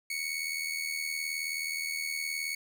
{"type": "tone with amplitude modulation", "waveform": "sawtooth", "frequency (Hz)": 2218, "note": "C#7", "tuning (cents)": 0, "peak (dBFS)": -26, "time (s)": [0.1, 2.55], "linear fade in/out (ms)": 5, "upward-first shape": "sine", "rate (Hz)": 79.1, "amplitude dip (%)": 60, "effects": []}